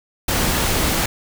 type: noise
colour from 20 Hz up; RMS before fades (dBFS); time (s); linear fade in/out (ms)
pink; -19; 0.28-1.06; 5
effects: none